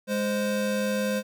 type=tone pair together; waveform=square; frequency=206.6 / 520.6 Hz; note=G#3 / C5; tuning=-9 / -9 cents; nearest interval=octave + major third; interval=1600 cents; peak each=-28 dBFS; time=0.07-1.23 s; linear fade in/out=50 ms; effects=none